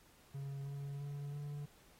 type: tone with pitch steps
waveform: triangle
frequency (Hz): 138.59 / 140.77 / 142.98 / 145.23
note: C#3 / C#3 / D3 / D3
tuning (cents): 0 / +27 / -46 / -19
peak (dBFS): -39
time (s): 0.34-1.66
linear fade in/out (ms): 10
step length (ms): 330
effects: pink hiss -66 dBFS RMS until 1.99 s + AAC 48 kbps